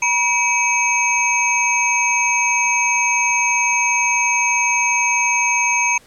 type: tone cluster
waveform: sine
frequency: 960 / 2291 / 2568 / 6400 Hz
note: B5 / D7 / E7 / G8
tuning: -49 / -44 / -46 / +35 cents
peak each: -20 dBFS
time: 0.02-5.98 s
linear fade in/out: 5 ms
effects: pink hiss -49 dBFS RMS until 6.06 s + low-pass 12000 Hz 12 dB/octave